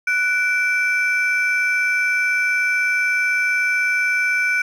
triangle ring-modulated tone, 1905 Hz, A#6, 37 cents sharp, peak -11 dBFS, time 0.07-4.62 s, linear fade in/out 5 ms, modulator 422 Hz, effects tanh soft clip ceiling -7 dBFS

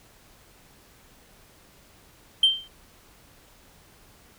sine tone with exponential decay, 3136 Hz, G7, in tune, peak -10 dBFS, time 2.43-2.68 s, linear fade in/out 5 ms, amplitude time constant 53 ms, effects tanh soft clip ceiling -12 dBFS + pink hiss -55 dBFS RMS until 4.38 s

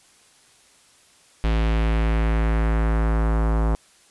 square tone with low-pass filter sweep, 55 Hz, A1, in tune, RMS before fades -20 dBFS, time 1.44-3.75 s, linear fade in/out 0 ms, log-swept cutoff 3300 to 1100 Hz, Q 1.4, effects white hiss -55 dBFS RMS until 4.1 s + resampled to 24000 Hz

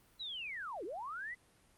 sine linear two-way sweep, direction down then up, 4032 to 311.1 to 2042 Hz, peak -40 dBFS, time 0.19-1.35 s, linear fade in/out 20 ms, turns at 0.84 s, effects pink hiss -67 dBFS RMS until 1.77 s + Opus 32 kbps

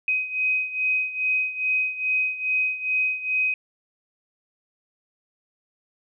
sine beating tone pair, 2517 / 2519.4 Hz, D#7 / D#7, +19 / +21 cents, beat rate 2.4 Hz, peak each -23 / -27 dBFS, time 0.08-3.54 s, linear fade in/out 2 ms, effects none

